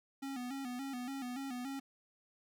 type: tone with vibrato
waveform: square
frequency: 259.7 Hz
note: C4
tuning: 13 cents flat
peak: -40 dBFS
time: 0.22-1.8 s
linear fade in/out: 10 ms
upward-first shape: square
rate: 3.5 Hz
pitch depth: 88 cents each way
effects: 13-bit